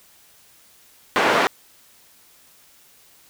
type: band-pass noise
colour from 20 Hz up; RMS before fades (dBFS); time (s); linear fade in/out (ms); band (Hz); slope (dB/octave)
white; -18; 1.16-1.47; 0; 300 to 1500; 12
effects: white hiss -53 dBFS RMS until 3.29 s